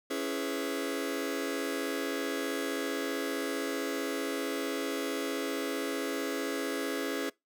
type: chord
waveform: sawtooth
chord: C# minor seventh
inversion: none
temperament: just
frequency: 277.2 / 332.6 / 415.8 / 498.9 Hz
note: C#4 / E4 / G#4 / B4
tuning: 0 / +16 / +2 / +17 cents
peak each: -31 / -34 / -32 / -35 dBFS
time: 0.1-7.3 s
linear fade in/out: 10 ms
effects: noise-tail reverb RT60 0.2 s tail -24 dB re dry